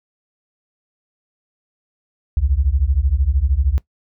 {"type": "beating tone pair", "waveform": "sine", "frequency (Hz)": [61.74, 74.74], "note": ["B1", "D2"], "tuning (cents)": [0, 31], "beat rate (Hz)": 13, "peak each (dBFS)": -17, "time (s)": [2.37, 3.78], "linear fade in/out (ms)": 0, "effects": ["noise-tail reverb RT60 0.1 s tail -19 dB re dry"]}